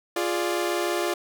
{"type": "chord", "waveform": "sawtooth", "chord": "D diminished", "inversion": "first", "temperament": "equal", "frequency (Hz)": [349.2, 415.3, 587.3], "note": ["F4", "Ab4", "D5"], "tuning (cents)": [0, 0, 0], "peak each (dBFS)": [-22, -27, -26], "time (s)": [0.16, 1.14], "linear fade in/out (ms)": 5, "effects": []}